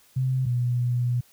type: tone pair in turn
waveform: sine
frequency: 130 / 122.37 Hz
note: C3 / B2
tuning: -11 / -16 cents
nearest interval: minor second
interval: 105 cents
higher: first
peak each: -21 dBFS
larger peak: neither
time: 0.16-0.46 / 0.46-1.21 s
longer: second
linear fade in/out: 10 ms
effects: white hiss -58 dBFS RMS until 1.32 s